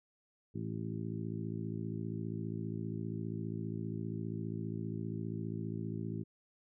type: harmonic tone with a mistuned harmonic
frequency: 55 Hz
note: A1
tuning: in tune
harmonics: 2 / 3 / 4 / 5 / 6 / 7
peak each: -41 / -41 / -43 / -48 / -46 / -49 dBFS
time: 0.54-6.24 s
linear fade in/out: 20 ms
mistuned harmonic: 7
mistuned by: +18 cents
effects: none